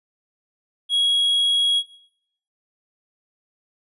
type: tone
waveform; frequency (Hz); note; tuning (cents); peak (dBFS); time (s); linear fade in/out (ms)
triangle; 3314; G#7; -4; -15; 0.89-1.83; 50
effects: noise-tail reverb RT60 0.7 s tail -17 dB re dry + resampled to 24000 Hz